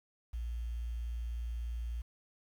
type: tone with quantisation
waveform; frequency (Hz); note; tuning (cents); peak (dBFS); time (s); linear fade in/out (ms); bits
sine; 58.27; A#1; 0; -35; 0.33-2.02; 10; 10
effects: none